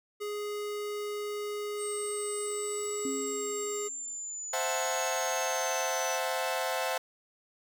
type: tone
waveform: square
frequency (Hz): 415.3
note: G#4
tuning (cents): 0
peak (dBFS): -34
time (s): 0.2-3.89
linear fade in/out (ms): 20
type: linear sweep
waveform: sine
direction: down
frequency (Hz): 8480 to 5990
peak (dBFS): -36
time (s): 1.77-6.2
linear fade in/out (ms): 50
type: tone with exponential decay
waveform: sine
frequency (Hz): 269.9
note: C#4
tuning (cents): -46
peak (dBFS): -31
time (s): 3.05-4.16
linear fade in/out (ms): 2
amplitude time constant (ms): 240
type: chord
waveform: sawtooth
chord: F# half-diminished seventh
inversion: second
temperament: equal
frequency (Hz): 523.3 / 659.3 / 740 / 880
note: C5 / E5 / F#5 / A5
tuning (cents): 0 / 0 / 0 / 0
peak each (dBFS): -30 / -31 / -32 / -33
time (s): 4.53-6.98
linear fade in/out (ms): 5
effects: none